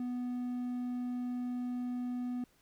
triangle tone, 246.9 Hz, B3, in tune, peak -32 dBFS, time 0-2.44 s, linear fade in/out 2 ms, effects pink hiss -69 dBFS RMS until 2.61 s

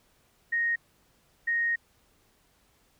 sine tone bursts at uneven times, 1864.7 Hz, A#6, in tune, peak -24 dBFS, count 2, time 0.52-0.76 / 1.47-1.76 s, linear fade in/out 10 ms, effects pink hiss -66 dBFS RMS until 2.99 s

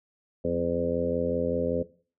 harmonic tone with a mistuned harmonic, 85.2 Hz, F2, 42 cents flat, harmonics 1 / 2 / 3 / 4 / 5 / 6 / 7, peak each -37 / -34 / -32 / -39 / -31 / -29 / -35 dBFS, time 0.44-1.83 s, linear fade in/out 10 ms, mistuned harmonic 2, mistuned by +40 cents, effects noise-tail reverb RT60 0.4 s tail -17 dB re dry

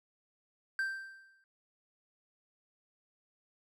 triangle tone with exponential decay, 1568 Hz, G6, in tune, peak -27 dBFS, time 0.79-1.44 s, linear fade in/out 1 ms, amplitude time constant 140 ms, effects none

